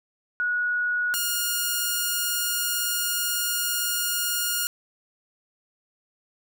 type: tone pair in turn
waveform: sine / 5% pulse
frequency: 1459 / 1426.5 Hz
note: F#6 / F6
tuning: -25 / +36 cents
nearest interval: unison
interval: 39 cents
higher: first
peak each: -22 / -12 dBFS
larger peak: second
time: 0.4-1.14 / 1.14-4.67 s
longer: second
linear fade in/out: 0 ms
effects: none